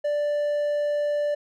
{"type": "tone", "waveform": "triangle", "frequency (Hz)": 587.3, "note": "D5", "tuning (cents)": 0, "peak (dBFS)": -20, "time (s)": [0.04, 1.35], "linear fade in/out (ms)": 10, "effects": []}